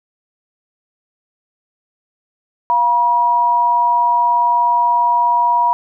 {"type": "tone pair together", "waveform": "sine", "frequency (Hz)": [698, 961.2], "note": ["F5", "B5"], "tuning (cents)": [-1, -47], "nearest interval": "tritone", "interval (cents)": 554, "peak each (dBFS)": [-22, -11], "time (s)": [2.7, 5.73], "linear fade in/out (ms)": 0, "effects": []}